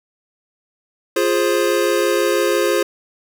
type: chord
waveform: square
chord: F minor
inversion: none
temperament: equal with one note detuned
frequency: 349.2 / 415.3 / 528.1 Hz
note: F4 / Ab4 / C5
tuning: 0 / 0 / +16 cents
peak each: -20 dBFS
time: 1.16-2.83 s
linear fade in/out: 5 ms
effects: none